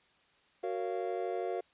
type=chord; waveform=triangle; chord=Gb major seventh; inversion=none; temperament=just; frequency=370 / 462.5 / 555 / 693.7 Hz; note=Gb4 / Bb4 / Db5 / F5; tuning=0 / -14 / +2 / -12 cents; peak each=-35 / -36 / -40 / -36 dBFS; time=0.63-1.61 s; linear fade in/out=10 ms; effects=white hiss -67 dBFS RMS until 1.73 s + resampled to 8000 Hz